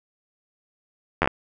slowing click train, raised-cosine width 0.5 ms, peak -4 dBFS, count 5, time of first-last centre 1.22-1.275 s, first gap 11 ms, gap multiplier 1.15, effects none

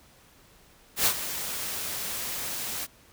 white noise with ADSR envelope, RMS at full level -21 dBFS, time 0.96-2.87 s, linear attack 100 ms, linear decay 70 ms, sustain -12 dB, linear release 30 ms, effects pink hiss -57 dBFS RMS until 3.12 s

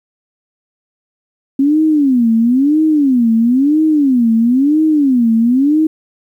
sine tone with vibrato, 266.1 Hz, C4, 29 cents sharp, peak -8 dBFS, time 1.59-5.87 s, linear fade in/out 5 ms, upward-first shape sine, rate 1 Hz, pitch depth 290 cents each way, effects 8-bit

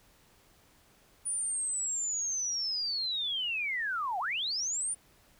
sine linear two-way sweep, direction down then up, 9520 to 698.5 to 9520 Hz, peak -30 dBFS, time 1.25-4.95 s, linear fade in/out 20 ms, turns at 4.19 s, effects pink hiss -63 dBFS RMS until 5.39 s

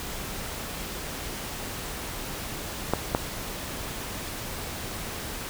clicks, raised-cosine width 1 ms, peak -7 dBFS, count 2, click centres 2.936 / 3.149 s, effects pink hiss -35 dBFS RMS until 5.49 s

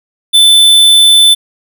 square tone, 3520 Hz, A7, in tune, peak -3 dBFS, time 0.33-1.35 s, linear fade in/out 20 ms, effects none

